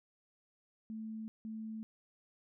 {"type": "tone bursts at uneven times", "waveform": "sine", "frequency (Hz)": 220, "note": "A3", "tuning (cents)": 0, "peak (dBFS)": -40, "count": 2, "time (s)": [[0.9, 1.28], [1.45, 1.83]], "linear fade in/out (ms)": 0, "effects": []}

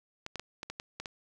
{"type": "clicks", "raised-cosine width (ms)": 0.2, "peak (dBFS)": -21, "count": 8, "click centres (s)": [0.264, 0.357, 0.396, 0.631, 0.7, 0.799, 1, 1.058], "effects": []}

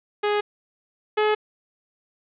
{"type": "tone pair in turn", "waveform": "sawtooth", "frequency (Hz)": [415.3, 425.7], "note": ["G#4", "G#4"], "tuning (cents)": [0, 43], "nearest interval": "unison", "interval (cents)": 43, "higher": "second", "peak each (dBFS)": [-16, -14], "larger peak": "second", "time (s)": [[0.23, 0.41], [1.17, 1.35]], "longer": "neither", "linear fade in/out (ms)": 10, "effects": ["resampled to 8000 Hz", "8-bit"]}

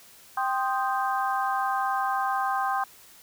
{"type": "harmonic tone with a mistuned harmonic", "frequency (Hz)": 261.6, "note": "C4", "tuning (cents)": 0, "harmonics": [3, 4, 5, 6], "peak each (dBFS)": [-27, -29, -31, -33], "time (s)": [0.37, 2.84], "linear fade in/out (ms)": 5, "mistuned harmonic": 5, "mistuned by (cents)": -91, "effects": ["white hiss -52 dBFS RMS until 3.22 s"]}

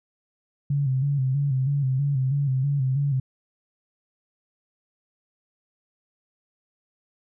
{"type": "tone with vibrato", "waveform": "sine", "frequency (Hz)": 136.4, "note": "C#3", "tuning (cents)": -28, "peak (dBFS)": -20, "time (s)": [0.7, 3.2], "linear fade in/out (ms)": 5, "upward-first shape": "square", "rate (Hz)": 3.1, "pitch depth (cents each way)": 71, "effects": []}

